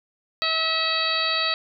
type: harmonic tone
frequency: 646 Hz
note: E5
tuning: 35 cents flat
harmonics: 1 / 2 / 3 / 4 / 5 / 6 / 7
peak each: -32 / -28 / -30 / -29 / -33 / -26 / -27 dBFS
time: 0.42-1.54 s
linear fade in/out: 0 ms
effects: none